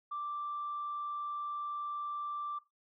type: tone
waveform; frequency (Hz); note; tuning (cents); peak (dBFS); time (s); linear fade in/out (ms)
sine; 1174.7; D6; 0; -35; 0.11-2.59; 10
effects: noise-tail reverb RT60 0.2 s tail -17 dB re dry + tanh soft clip ceiling -31 dBFS